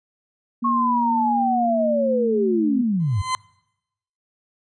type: tone with pitch glide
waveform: sine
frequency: 236.5 to 219.4 Hz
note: A#3 to A3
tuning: +25 to -5 cents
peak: -22 dBFS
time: 0.62-2.82 s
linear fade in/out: 10 ms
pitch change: -130 cents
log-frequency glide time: 1.56-2.56 s
type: linear sweep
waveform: sine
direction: down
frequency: 1100 to 85.6 Hz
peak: -18 dBFS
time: 0.64-3.22 s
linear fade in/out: 10 ms
type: tone with exponential growth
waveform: 40% pulse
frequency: 1028 Hz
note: C6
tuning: 31 cents flat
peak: -17 dBFS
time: 3-3.35 s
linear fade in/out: 0 ms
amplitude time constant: 74 ms
effects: noise-tail reverb RT60 0.9 s tail -25 dB re dry + resampled to 22050 Hz